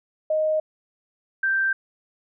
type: tone pair in turn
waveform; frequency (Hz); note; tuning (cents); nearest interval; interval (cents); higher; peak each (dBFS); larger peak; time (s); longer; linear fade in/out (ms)
sine; 622.3 / 1568.1; D#5 / G6; 0 / 0; octave + major third; 1600; second; -19 / -19; neither; 0.3-0.6 / 1.43-1.73; neither; 5
effects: none